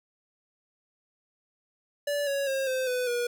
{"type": "tone with pitch steps", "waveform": "square", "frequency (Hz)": [578, 557.3, 537.4, 518.2, 499.7, 481.8], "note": ["D5", "C#5", "C5", "C5", "B4", "B4"], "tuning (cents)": [-28, 9, 46, -17, 20, -43], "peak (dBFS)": -27, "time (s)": [2.07, 3.27], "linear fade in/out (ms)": 5, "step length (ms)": 200, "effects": []}